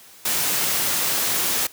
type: noise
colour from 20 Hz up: white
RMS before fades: -22 dBFS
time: 0.25-1.67 s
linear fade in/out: 5 ms
effects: white hiss -47 dBFS RMS until 1.72 s + high-pass 100 Hz 12 dB/octave